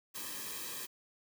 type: noise with comb filter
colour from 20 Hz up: white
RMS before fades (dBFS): -42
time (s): 0.14-0.87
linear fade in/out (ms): 20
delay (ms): 1.4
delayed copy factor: -0.8
effects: none